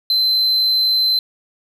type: tone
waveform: triangle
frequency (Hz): 4076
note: C8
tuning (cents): -46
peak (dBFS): -12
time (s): 0.1-1.19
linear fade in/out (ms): 2
effects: none